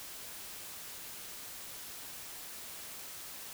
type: silence
effects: white hiss -46 dBFS RMS until 3.53 s